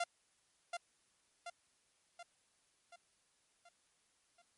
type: tone with echo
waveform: sawtooth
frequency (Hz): 693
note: F5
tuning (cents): -14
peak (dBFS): -30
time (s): 0-0.04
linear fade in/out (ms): 5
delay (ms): 730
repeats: 6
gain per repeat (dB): -5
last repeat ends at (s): 4.42
effects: white hiss -75 dBFS RMS until 4.57 s + MP3 48 kbps

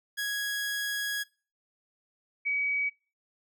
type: tone pair in turn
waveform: sawtooth / sine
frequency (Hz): 1661.2 / 2270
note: G#6 / C#7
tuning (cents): 0 / +41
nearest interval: perfect fourth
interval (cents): 541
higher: second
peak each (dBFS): -26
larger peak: neither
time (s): 0.17-1.24 / 2.45-2.9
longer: first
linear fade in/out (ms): 20
effects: noise-tail reverb RT60 0.4 s tail -25 dB re dry

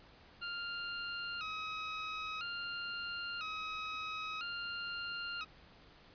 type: tone with vibrato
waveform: 20% pulse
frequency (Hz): 1333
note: E6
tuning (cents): +19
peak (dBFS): -34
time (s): 0.41-5.45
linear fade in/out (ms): 20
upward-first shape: square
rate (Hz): 0.5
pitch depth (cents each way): 82
effects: pink hiss -60 dBFS RMS until 6.14 s + resampled to 11025 Hz

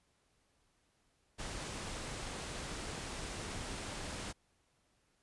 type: low-pass noise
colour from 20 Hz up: pink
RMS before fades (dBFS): -43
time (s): 1.38-4.33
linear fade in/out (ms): 20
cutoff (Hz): 10000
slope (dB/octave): 48
effects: pink hiss -75 dBFS RMS until 5.22 s + resampled to 24000 Hz

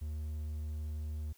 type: tone with hard clipping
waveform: triangle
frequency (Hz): 76.5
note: D#2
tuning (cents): -29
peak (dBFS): -37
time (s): 0.01-1.33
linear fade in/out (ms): 10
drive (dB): 6
effects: white hiss -66 dBFS RMS until 1.37 s

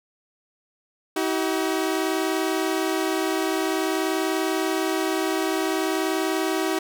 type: tone pair together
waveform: sawtooth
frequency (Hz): 319.5 / 380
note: D#4 / F#4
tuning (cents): +46 / +46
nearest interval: minor third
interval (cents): 300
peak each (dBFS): -21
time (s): 1.16-6.79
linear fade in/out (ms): 5
effects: none

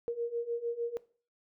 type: beating tone pair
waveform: sine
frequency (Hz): 466.2 / 472.8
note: A#4 / A#4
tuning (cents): 0 / +24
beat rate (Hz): 6.6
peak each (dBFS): -36 / -34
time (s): 0.08-0.97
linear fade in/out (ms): 0
effects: noise-tail reverb RT60 0.4 s tail -19 dB re dry

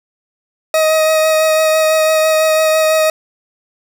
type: tone with vibrato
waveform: 40% pulse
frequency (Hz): 630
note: D#5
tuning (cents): +21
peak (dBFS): -9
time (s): 0.74-3.1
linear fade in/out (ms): 2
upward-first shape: sine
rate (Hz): 6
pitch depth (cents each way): 13
effects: 7-bit

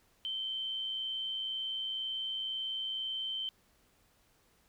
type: tone with amplitude modulation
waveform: sine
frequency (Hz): 3101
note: G7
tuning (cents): -19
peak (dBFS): -32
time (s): 0.25-3.49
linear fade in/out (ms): 0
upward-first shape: sine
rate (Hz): 120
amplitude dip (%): 45
effects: pink hiss -69 dBFS RMS until 4.68 s

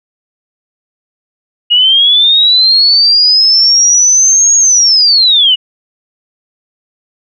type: linear two-way sweep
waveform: sine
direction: up then down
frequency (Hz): 2867 to 6645 to 2867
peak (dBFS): -4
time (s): 1.7-5.56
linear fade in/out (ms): 20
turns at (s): 4.56
effects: none

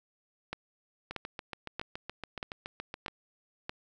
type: two click trains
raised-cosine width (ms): 0.3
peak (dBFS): -22 / -19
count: 15 / 6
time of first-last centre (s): 1.11-3.082 / 0.53-3.695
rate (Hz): 7.1 / 1.58
effects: none

